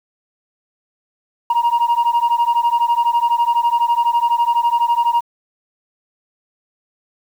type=beating tone pair; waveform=sine; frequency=938 / 950 Hz; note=A#5 / A#5; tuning=+11 / +33 cents; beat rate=12 Hz; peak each=-14 dBFS; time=1.5-5.21 s; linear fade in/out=5 ms; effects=tanh soft clip ceiling -10 dBFS + 7-bit